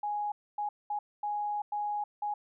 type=tone bursts at uneven times; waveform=sine; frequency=830.6 Hz; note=G#5; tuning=in tune; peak=-30 dBFS; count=6; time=0.03-0.32 / 0.58-0.69 / 0.9-0.99 / 1.23-1.62 / 1.72-2.04 / 2.22-2.34 s; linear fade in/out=5 ms; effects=none